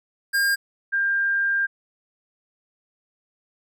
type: tone pair in turn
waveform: square / sine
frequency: 1610 / 1597 Hz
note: G6 / G6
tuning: +46 / +32 cents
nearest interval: unison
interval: 14 cents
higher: first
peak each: -19 dBFS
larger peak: neither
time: 0.33-0.56 / 0.92-1.67 s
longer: second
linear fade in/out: 20 ms
effects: none